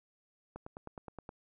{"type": "click train", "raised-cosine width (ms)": 1, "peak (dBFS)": -30, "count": 8, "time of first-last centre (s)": [0.56, 1.291], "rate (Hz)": 9.57, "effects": []}